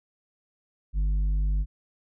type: tone with tanh clipping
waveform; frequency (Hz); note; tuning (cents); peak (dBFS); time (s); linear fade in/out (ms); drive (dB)
sine; 49.84; G1; +29; -23; 0.93-1.66; 50; 6
effects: none